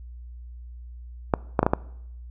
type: clicks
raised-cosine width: 1 ms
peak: -4 dBFS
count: 5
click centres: 1.338 / 1.592 / 1.63 / 1.665 / 1.735 s
effects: noise-tail reverb RT60 0.8 s tail -22 dB re dry + added 60 Hz sine -38 dBFS peak until 2.3 s